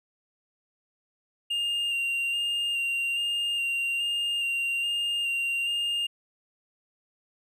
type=tone with vibrato; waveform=triangle; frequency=2794 Hz; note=F7; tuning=in tune; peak=-24 dBFS; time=1.5-6.07 s; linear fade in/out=10 ms; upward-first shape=square; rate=1.2 Hz; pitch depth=16 cents each way; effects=none